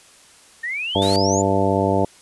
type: exponential sweep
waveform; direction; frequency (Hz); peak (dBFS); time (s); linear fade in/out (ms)
sine; up; 1798 to 7230; -23; 0.63-1.42; 10
type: harmonic tone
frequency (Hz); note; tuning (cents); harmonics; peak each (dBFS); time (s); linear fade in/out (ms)
97.7; G2; -5; 1 / 2 / 3 / 4 / 5 / 6 / 7 / 9; -24 / -24 / -24 / -24 / -24 / -24 / -24 / -24; 0.95-2.05; 5
type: noise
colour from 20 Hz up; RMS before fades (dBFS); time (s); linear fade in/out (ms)
white; -30; 1.02-1.16; 0
effects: white hiss -49 dBFS RMS until 2.21 s + resampled to 24000 Hz